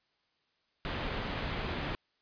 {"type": "low-pass noise", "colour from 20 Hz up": "pink", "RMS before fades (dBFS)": -36, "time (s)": [0.85, 1.95], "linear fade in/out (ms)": 0, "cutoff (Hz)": 3800, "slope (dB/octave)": 24, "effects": ["white hiss -75 dBFS RMS until 2.21 s", "resampled to 11025 Hz"]}